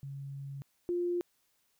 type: tone pair in turn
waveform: sine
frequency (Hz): 138.59 / 350.9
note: C#3 / F4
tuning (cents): 0 / +8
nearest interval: octave + major third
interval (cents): 1608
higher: second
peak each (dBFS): -39 / -29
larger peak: second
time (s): 0.03-0.62 / 0.89-1.21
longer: first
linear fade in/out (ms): 0
effects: white hiss -74 dBFS RMS until 1.79 s